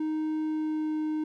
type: tone with pitch glide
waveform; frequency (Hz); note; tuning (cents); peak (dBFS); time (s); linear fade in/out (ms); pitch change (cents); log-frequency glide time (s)
triangle; 311.1 to 308.8; D#4 to D#4; 0 to -13; -25; 0-1.24; 5; -13; 0.43-0.98
effects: none

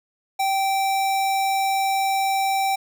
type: tone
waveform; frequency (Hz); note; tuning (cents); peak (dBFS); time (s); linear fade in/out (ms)
square; 778; G5; -13; -20; 0.39-2.76; 10
effects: none

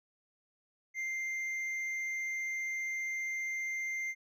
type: tone with hard clipping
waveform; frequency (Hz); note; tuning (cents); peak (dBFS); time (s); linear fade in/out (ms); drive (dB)
sine; 2095; C7; +2; -35; 0.94-4.15; 50; 4
effects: none

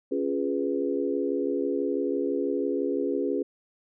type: chord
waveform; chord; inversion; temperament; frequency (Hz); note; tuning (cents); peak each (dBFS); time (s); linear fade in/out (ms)
sine; C# dominant seventh; none; equal; 277.2 / 349.2 / 415.3 / 493.9; C#4 / E#4 / G#4 / B4; 0 / 0 / 0 / 0; -29 / -31 / -29 / -32; 0.11-3.43; 10
effects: none

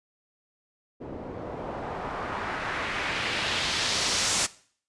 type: noise with low-pass filter sweep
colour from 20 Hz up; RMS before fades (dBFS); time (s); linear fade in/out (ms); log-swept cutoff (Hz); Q
white; -30; 1-4.47; 20; 400 to 7700; 1.3
effects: noise-tail reverb RT60 0.5 s tail -19 dB re dry + resampled to 24000 Hz

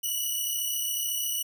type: tone pair together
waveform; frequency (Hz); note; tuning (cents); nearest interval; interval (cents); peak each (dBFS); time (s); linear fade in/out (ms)
5% pulse; 2926 / 2960; F#7 / F#7; -20 / 0; unison; 20; -22 / -22; 0.03-1.43; 10
effects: none

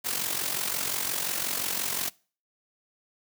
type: noise with amplitude modulation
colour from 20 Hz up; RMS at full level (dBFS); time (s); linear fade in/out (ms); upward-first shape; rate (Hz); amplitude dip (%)
white; -27; 0.04-2.1; 20; sine; 45.7; 65
effects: noise-tail reverb RT60 0.4 s tail -24 dB re dry + high-pass 100 Hz 12 dB/octave

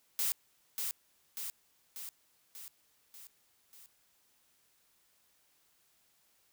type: noise with echo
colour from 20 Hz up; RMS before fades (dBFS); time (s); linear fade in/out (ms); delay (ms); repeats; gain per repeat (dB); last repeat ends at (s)
blue; -32; 0.19-0.32; 0; 590; 6; -4; 3.86
effects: white hiss -71 dBFS RMS until 6.52 s

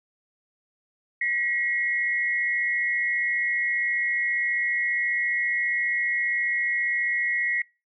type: tone pair together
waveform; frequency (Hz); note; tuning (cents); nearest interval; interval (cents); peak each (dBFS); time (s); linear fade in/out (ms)
sine; 1917.2 / 2152; A#6 / C7; +48 / +48; major second; 200; -24 / -27; 1.21-7.62; 5
effects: noise-tail reverb RT60 0.3 s tail -26 dB re dry

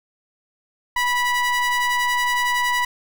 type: ring-modulated tone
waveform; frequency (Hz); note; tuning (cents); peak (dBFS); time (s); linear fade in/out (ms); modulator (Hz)
square; 488.2; B4; -20; -16; 0.96-2.85; 5; 1470
effects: none

